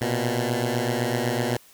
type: beating tone pair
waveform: 10% pulse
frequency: 117.7 / 125.6 Hz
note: A#2 / B2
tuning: +17 / +30 cents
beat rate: 7.9 Hz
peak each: -17 / -18 dBFS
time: 0.01-1.57 s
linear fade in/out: 5 ms
effects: white hiss -53 dBFS RMS until 1.73 s